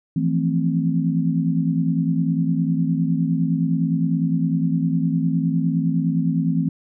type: chord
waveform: sine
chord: F major seventh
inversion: third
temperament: equal with one note detuned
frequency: 164.81 / 174.61 / 222.2 / 261.6 Hz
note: E3 / F3 / A3 / C4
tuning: 0 / 0 / +17 / 0 cents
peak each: -20 / -26 / -26 / -23 dBFS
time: 0.16-6.69 s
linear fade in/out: 5 ms
effects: none